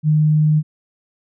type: tone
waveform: sine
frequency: 153.1 Hz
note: D#3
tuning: 28 cents flat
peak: -11 dBFS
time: 0.03-0.63 s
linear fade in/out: 50 ms
effects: none